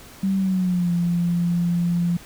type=tone with pitch glide; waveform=sine; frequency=193 to 172.94 Hz; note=G3 to F3; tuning=-27 to -17 cents; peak=-18 dBFS; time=0.23-2.17 s; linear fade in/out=5 ms; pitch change=-190 cents; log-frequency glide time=0.38-0.92 s; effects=pink hiss -44 dBFS RMS until 2.25 s

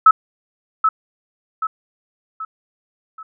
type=tone with echo; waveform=sine; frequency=1300 Hz; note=E6; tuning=24 cents flat; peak=-4 dBFS; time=0.06-0.11 s; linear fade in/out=5 ms; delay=780 ms; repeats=4; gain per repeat=-7 dB; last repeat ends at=3.23 s; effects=none

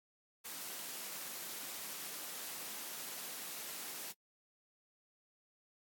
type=high-pass noise; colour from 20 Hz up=white; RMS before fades=-45 dBFS; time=0.44-4.13 s; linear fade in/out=20 ms; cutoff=160 Hz; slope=24 dB/octave; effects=noise-tail reverb RT60 0.1 s tail -26 dB re dry + AAC 64 kbps

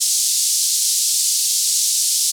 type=band-pass noise; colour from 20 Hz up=white; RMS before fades=-18 dBFS; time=0-2.32 s; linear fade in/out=20 ms; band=4400 to 9400 Hz; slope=24 dB/octave; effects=none

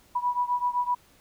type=beating tone pair; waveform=sine; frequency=977 / 984.8 Hz; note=B5 / B5; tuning=-19 / -5 cents; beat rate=7.8 Hz; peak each=-26 / -28 dBFS; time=0.15-0.95 s; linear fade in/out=10 ms; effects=pink hiss -59 dBFS RMS until 1.2 s

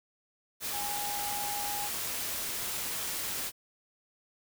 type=tone in noise; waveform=sine; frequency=822 Hz; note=G#5; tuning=18 cents flat; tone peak=-36 dBFS; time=0.71-1.9 s; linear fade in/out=50 ms; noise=white; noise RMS=-35 dBFS; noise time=0.6-3.52 s; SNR=-4 dB; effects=none

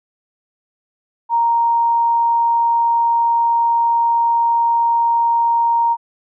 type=tone; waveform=sine; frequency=932.3 Hz; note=A#5; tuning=in tune; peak=-12 dBFS; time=1.29-5.97 s; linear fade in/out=50 ms; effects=none

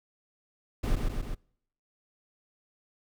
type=noise with echo; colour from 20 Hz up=brown; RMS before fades=-26 dBFS; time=0.83-0.96 s; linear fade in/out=10 ms; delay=130 ms; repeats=3; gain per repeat=-3 dB; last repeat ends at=1.35 s; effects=noise-tail reverb RT60 0.7 s tail -26 dB re dry

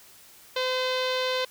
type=tone with low-pass filter; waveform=sawtooth; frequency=512 Hz; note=C5; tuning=38 cents flat; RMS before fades=-27 dBFS; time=0.56-1.45 s; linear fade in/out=5 ms; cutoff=3900 Hz; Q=3.2; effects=white hiss -52 dBFS RMS until 1.5 s

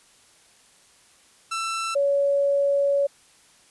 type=tone pair in turn; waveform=sawtooth / sine; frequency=1335 / 562.5 Hz; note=E6 / C#5; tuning=+22 / +25 cents; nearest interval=octave + minor third; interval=1497 cents; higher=first; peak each=-22 / -18 dBFS; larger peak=second; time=1.51-1.95 / 1.95-3.07 s; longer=second; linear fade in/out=10 ms; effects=white hiss -56 dBFS RMS until 3.7 s + resampled to 24000 Hz

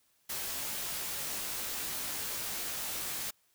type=noise with comb filter; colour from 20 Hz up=white; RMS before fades=-37 dBFS; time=0.29-3.31 s; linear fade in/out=10 ms; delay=17 ms; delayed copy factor=-0.75; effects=white hiss -71 dBFS RMS until 3.54 s

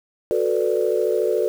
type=chord; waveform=sine; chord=B minor seventh; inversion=second; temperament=equal with one note detuned; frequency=366.2 / 440 / 493.9 / 587.3 Hz; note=F#4 / A4 / B4 / D5; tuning=-18 / 0 / 0 / 0 cents; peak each=-23 / -21 / -23 / -25 dBFS; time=0.31-1.48 s; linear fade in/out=0 ms; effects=tanh soft clip ceiling -7 dBFS + 7-bit

